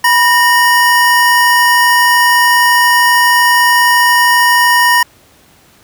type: tone pair together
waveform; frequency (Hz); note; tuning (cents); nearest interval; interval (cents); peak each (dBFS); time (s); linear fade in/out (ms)
square; 976.8 / 1844; B5 / A#6; -19 / -19; major seventh; 1100; -10; 0.04-5.03; 5
effects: pink hiss -46 dBFS RMS until 5.83 s + high-pass 60 Hz 12 dB/octave